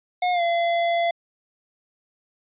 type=tone with pitch glide; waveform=square; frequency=721 to 683.3 Hz; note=F#5 to F5; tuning=-45 to -38 cents; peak=-20 dBFS; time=0.22-1.11 s; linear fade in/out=5 ms; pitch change=-93 cents; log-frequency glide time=0.32-0.42 s; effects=resampled to 8000 Hz